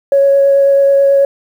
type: tone with vibrato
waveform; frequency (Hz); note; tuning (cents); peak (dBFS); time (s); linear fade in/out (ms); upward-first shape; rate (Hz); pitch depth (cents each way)
sine; 554.4; C#5; 0; -5; 0.12-1.25; 2; triangle; 9.2; 10
effects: tanh soft clip ceiling -1 dBFS + 7-bit